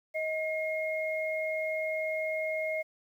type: tone pair together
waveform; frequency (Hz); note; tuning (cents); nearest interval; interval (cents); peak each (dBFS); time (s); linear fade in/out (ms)
sine; 631 / 2145; D#5 / C7; +24 / +42; octave + major sixth; 2118; -31 / -34; 0.14-2.83; 20
effects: 10-bit